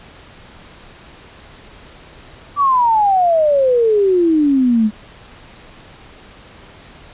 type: exponential sweep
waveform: sine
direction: down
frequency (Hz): 1172 to 208.2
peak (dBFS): -10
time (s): 2.56-4.91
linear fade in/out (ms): 50
effects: pink hiss -41 dBFS RMS until 7.13 s + resampled to 8000 Hz